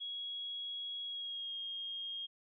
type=tone with pitch glide; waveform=sine; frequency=3322 to 3244 Hz; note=G#7 to G#7; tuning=0 to -41 cents; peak=-39 dBFS; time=0-2.27 s; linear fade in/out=20 ms; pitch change=-41 cents; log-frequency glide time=1.04-1.55 s; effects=none